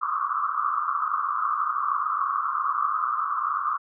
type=band-pass noise; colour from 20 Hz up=white; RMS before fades=-26 dBFS; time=0.01-3.78 s; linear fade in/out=20 ms; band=1100 to 1300 Hz; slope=96 dB/octave; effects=none